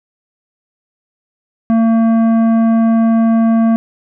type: tone with tanh clipping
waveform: triangle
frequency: 226.6 Hz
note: A#3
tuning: 49 cents flat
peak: -10 dBFS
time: 1.7-3.76 s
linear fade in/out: 0 ms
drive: 15 dB
effects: none